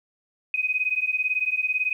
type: beating tone pair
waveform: sine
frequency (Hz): 2500 / 2518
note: D#7 / D#7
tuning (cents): +8 / +20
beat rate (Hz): 18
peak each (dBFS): -25 / -25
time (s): 0.54-1.93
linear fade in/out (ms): 2
effects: 10-bit